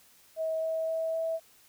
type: tone with pitch steps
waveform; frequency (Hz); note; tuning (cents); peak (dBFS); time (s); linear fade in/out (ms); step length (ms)
sine; 641 / 644.7 / 648.4 / 652.2; E5 / E5 / E5 / E5; -49 / -39 / -29 / -19; -28; 0.36-1.4; 50; 260
effects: white hiss -60 dBFS RMS until 1.68 s